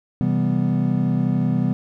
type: chord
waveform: triangle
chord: C major seventh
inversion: none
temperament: equal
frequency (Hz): 130.81 / 164.81 / 196 / 246.9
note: C3 / E3 / G3 / B3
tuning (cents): 0 / 0 / 0 / 0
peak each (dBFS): -21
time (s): 0.21-1.73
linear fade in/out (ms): 0
effects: none